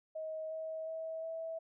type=tone with pitch steps; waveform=sine; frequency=632 / 638.6 / 645.3 / 652 Hz; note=D#5 / D#5 / E5 / E5; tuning=+27 / +45 / -37 / -19 cents; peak=-38 dBFS; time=0.15-1.59 s; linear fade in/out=10 ms; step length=360 ms; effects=none